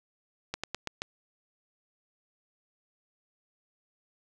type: slowing click train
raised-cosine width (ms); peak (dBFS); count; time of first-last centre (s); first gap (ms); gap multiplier
0.2; -15; 5; 0.54-1.019; 96; 1.15
effects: none